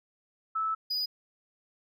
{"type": "tone pair in turn", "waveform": ["sine", "triangle"], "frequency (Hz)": [1309, 4942], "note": ["E6", "D#8"], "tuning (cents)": [-13, -13], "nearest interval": "octave + major seventh", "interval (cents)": 2300, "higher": "second", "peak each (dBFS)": -27, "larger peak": "neither", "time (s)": [[0.55, 0.75], [0.9, 1.06]], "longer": "first", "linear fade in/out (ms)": 10, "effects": []}